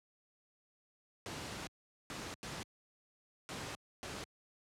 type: noise bursts at uneven times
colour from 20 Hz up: pink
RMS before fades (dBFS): -43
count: 5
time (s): 1.26-1.67 / 2.1-2.34 / 2.43-2.63 / 3.49-3.75 / 4.03-4.24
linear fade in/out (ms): 0
effects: high-pass 80 Hz 12 dB/octave + low-pass 8000 Hz 12 dB/octave